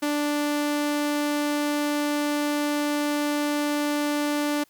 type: tone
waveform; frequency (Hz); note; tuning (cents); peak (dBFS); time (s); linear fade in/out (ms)
sawtooth; 293.7; D4; 0; -19; 0.02-4.64; 10
effects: white hiss -62 dBFS RMS until 4.69 s